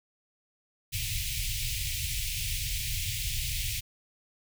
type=band-stop noise; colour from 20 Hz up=pink; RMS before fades=-32 dBFS; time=0.92-3.81 s; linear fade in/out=20 ms; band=130 to 2200 Hz; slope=48 dB/octave; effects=none